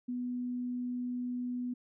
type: tone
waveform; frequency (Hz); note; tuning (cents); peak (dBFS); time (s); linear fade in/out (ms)
sine; 246.9; B3; 0; -33; 0.08-1.74; 10
effects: none